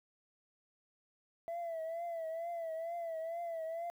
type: tone with vibrato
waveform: sine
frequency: 665 Hz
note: E5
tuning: 15 cents sharp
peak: -35 dBFS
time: 1.48-3.9 s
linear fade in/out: 0 ms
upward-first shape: triangle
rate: 2.2 Hz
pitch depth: 74 cents each way
effects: tanh soft clip ceiling -36 dBFS + 11-bit